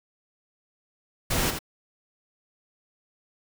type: noise with echo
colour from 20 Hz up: pink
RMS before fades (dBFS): -25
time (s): 1.3-1.51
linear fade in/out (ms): 10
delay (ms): 81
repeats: 1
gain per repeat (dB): -7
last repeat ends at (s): 1.591
effects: none